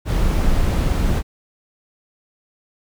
brown noise, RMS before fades -17 dBFS, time 0.05-1.23 s, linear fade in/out 50 ms, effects none

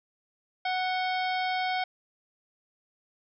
harmonic tone with a mistuned harmonic, 740 Hz, F#5, in tune, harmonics 1 / 2 / 3 / 4 / 5 / 6 / 7, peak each -28 / -36 / -34 / -39 / -44 / -44 / -45 dBFS, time 0.65-1.84 s, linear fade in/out 5 ms, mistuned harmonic 4, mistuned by +130 cents, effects none

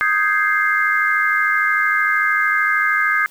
sine chord, Ab major seventh, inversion second, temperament equal, 1244.5 / 1568 / 1661.2 / 2093 Hz, Eb6 / G6 / Ab6 / C7, 0 / 0 / 0 / 0 cents, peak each -20 dBFS, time 0.01-3.26 s, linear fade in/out 0 ms, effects white hiss -48 dBFS RMS until 3.3 s

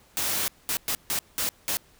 white noise bursts at uneven times, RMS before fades -27 dBFS, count 6, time 0.17-0.48 / 0.69-0.77 / 0.88-0.95 / 1.1-1.19 / 1.38-1.49 / 1.68-1.77 s, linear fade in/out 0 ms, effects pink hiss -58 dBFS RMS until 1.99 s

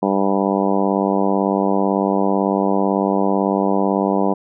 harmonic tone, 98 Hz, G2, in tune, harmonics 2 / 3 / 4 / 5 / 6 / 7 / 8 / 9 / 10, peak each -20 / -22 / -23 / -24 / -25 / -25 / -26 / -27 / -27 dBFS, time 0.02-4.34 s, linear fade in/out 10 ms, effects none

